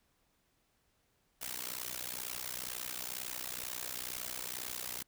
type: noise with amplitude modulation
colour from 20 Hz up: white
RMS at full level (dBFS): -37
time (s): 1.41-5.03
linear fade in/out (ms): 10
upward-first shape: sine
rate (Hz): 62.1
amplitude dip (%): 100
effects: pink hiss -75 dBFS RMS until 5.07 s